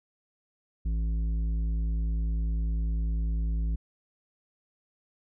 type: tone with tanh clipping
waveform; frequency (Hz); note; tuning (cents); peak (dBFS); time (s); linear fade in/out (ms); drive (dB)
triangle; 55; A1; 0; -27; 0.85-3.76; 10; 13
effects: none